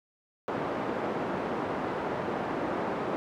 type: band-pass noise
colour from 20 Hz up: pink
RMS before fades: -32 dBFS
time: 0.48-3.16 s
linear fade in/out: 0 ms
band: 250 to 1100 Hz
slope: 12 dB/octave
effects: none